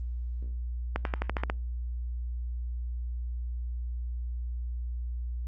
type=accelerating click train; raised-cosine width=0.5 ms; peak=-14 dBFS; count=8; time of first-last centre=0.96-1.499 s; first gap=92 ms; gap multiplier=0.94; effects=added 60 Hz sine -31 dBFS peak until 5.47 s + Opus 32 kbps